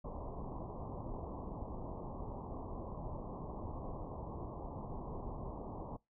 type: low-pass noise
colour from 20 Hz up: pink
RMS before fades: -44 dBFS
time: 0.04-5.97 s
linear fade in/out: 10 ms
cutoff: 1100 Hz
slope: 96 dB/octave
effects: noise-tail reverb RT60 0.2 s tail -23 dB re dry